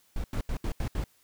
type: noise bursts at uneven times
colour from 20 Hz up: brown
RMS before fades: -30 dBFS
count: 6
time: 0.16-0.24 / 0.33-0.41 / 0.49-0.57 / 0.64-0.72 / 0.8-0.88 / 0.95-1.04 s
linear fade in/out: 2 ms
effects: white hiss -65 dBFS RMS until 1.23 s